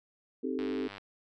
sine chord, A half-diminished seventh, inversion first, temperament equal, 261.6 / 311.1 / 392 / 440 Hz, C4 / Eb4 / G4 / A4, 0 / 0 / 0 / 0 cents, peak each -34 / -38 / -37 / -38 dBFS, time 0.43-0.88 s, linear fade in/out 10 ms
click train, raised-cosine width 0.3 ms, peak -28 dBFS, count 40, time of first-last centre 0.59-0.981 s, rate 99.7 Hz
effects none

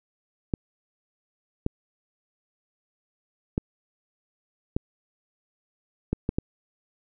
clicks, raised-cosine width 3 ms, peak -11 dBFS, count 7, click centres 0.538 / 1.664 / 3.579 / 4.765 / 6.13 / 6.291 / 6.385 s, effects none

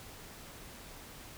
silence, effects pink hiss -50 dBFS RMS until 1.37 s

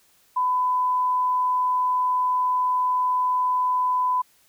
sine tone, 1003 Hz, B5, 26 cents sharp, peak -19 dBFS, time 0.36-4.22 s, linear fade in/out 10 ms, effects white hiss -60 dBFS RMS until 4.48 s

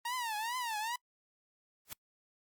sawtooth tone with vibrato, 924 Hz, A#5, 16 cents flat, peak -31 dBFS, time 0.05-0.96 s, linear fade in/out 5 ms, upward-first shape triangle, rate 2.4 Hz, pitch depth 190 cents each way
white noise with exponential growth, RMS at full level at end -38 dBFS, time 1.85-1.93 s, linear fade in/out 1 ms, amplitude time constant 16 ms
effects noise-tail reverb RT60 0.1 s tail -26 dB re dry + Opus 32 kbps

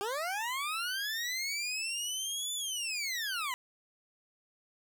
20% pulse linear two-way sweep, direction up then down, 385.3 to 3519 to 968 Hz, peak -28 dBFS, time 0.01-3.54 s, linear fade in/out 0 ms, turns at 2.54 s, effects none

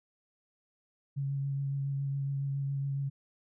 sine tone with vibrato, 138.59 Hz, C#3, in tune, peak -30 dBFS, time 1.16-3.1 s, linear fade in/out 20 ms, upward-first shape triangle, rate 7.2 Hz, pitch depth 18 cents each way, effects none

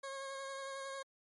20% pulse tone with vibrato, 543 Hz, C#5, 36 cents flat, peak -37 dBFS, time 0.03-1.03 s, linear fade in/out 10 ms, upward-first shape sine, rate 11 Hz, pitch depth 18 cents each way, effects MP3 48 kbps

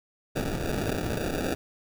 white noise with sample-and-hold, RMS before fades -29 dBFS, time 0.35-1.55 s, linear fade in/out 10 ms, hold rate 1050 Hz, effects none

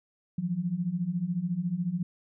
sine beating tone pair, 166.6 / 180.6 Hz, E3 / F#3, +19 / -42 cents, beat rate 14 Hz, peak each -32 / -29 dBFS, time 0.38-2.03 s, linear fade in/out 5 ms, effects none

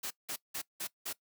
white noise bursts, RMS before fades -38 dBFS, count 5, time 0.03-1.13 s, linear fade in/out 10 ms, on 76 ms, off 180 ms, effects noise-tail reverb RT60 0.1 s tail -20 dB re dry + high-pass 150 Hz 12 dB/octave

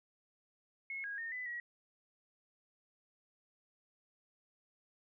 sine tone with pitch steps, 2176 / 1641 / 1833 / 2001 / 1914 Hz, C#7 / G#6 / A#6 / B6 / A#6, -33 / -21 / -30 / +22 / +45 cents, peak -39 dBFS, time 0.9-1.6 s, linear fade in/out 2 ms, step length 140 ms, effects none

